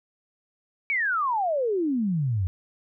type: exponential sweep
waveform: sine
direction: down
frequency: 2319 to 86.3 Hz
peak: -22 dBFS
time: 0.9-2.47 s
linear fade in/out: 0 ms
effects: none